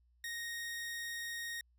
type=tone; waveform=sawtooth; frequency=1864.7 Hz; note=A#6; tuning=in tune; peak=-36 dBFS; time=0.24-1.61 s; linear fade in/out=2 ms; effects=added 60 Hz sine -67 dBFS peak until 1.78 s